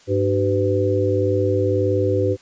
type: harmonic tone with a mistuned harmonic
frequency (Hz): 100.3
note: G2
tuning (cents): +40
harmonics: 1 / 3 / 4 / 5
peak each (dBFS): -21 / -25 / -21 / -21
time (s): 0.07-2.37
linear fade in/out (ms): 50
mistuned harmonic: 4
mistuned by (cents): -82
effects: white hiss -51 dBFS RMS until 2.41 s + resampled to 16000 Hz